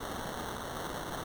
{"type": "noise with sample-and-hold", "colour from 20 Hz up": "white", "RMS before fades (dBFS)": -39, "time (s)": [0, 1.24], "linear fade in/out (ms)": 10, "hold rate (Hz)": 2450, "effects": []}